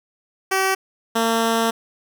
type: tone pair in turn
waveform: 10% pulse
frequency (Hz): 382.8 / 227.6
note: G4 / A#3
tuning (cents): -41 / -41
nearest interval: major sixth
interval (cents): 900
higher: first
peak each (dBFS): -9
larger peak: neither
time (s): 0.51-0.75 / 1.15-1.71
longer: second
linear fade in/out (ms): 10
effects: none